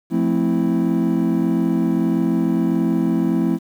triangle chord, F major seventh, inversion none, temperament equal, 174.61 / 220 / 261.6 / 329.6 Hz, F3 / A3 / C4 / E4, 0 / 0 / 0 / 0 cents, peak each -19 dBFS, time 0.1-3.59 s, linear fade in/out 50 ms, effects tanh soft clip ceiling -6 dBFS + 8-bit

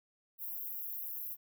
pink high-pass noise, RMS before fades -41 dBFS, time 0.38-1.37 s, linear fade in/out 50 ms, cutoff 12000 Hz, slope 96 dB/octave, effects none

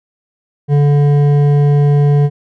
sine tone with hard clipping, 144.6 Hz, D3, 27 cents flat, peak -9 dBFS, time 0.68-2.3 s, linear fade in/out 50 ms, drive 9 dB, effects none

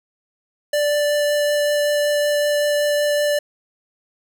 square tone with vibrato, 587.3 Hz, D5, in tune, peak -17 dBFS, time 0.73-3.39 s, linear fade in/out 5 ms, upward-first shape triangle, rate 5.3 Hz, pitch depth 8 cents each way, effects none

